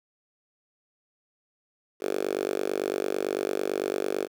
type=tone with high-pass filter; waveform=5% pulse; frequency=48.96 Hz; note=G1; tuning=1 cent flat; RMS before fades=-29 dBFS; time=2-4.28 s; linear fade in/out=50 ms; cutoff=400 Hz; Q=3.6; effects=9-bit